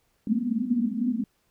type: band-pass noise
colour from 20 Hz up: white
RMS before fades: -26 dBFS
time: 0.27-1.24 s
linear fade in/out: 2 ms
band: 210 to 250 Hz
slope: 96 dB/octave
effects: pink hiss -70 dBFS RMS until 1.5 s